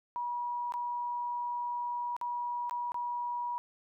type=tone with dropouts; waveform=sine; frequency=965 Hz; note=B5; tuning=40 cents flat; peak=-32 dBFS; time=0.16-3.58 s; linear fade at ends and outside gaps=0 ms; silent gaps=0.722-0.739 / 2.165-2.213 / 2.696-2.71 / 2.919-2.944 s; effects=none